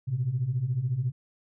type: beating tone pair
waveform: sine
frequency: 116.2 / 130.2 Hz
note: A#2 / C3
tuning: -5 / -8 cents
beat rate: 14 Hz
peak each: -30 / -26 dBFS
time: 0.07-1.12 s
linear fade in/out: 20 ms
effects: tanh soft clip ceiling -18 dBFS